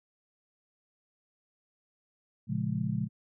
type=chord; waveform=sine; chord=Bb minor seventh; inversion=none; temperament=just; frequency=116.54 / 139.85 / 174.81 / 209.8 Hz; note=Bb2 / Db3 / F3 / Ab3; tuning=0 / +16 / +2 / +18 cents; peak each=-34 dBFS; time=2.47-3.09 s; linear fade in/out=50 ms; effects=none